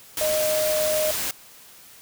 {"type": "tone in noise", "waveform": "sine", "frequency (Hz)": 617, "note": "D#5", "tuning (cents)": -15, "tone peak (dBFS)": -21, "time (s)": [0.21, 1.11], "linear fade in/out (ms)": 2, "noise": "white", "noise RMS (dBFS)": -27, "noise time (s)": [0.17, 1.31], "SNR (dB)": 3, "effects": ["white hiss -48 dBFS RMS until 2.01 s"]}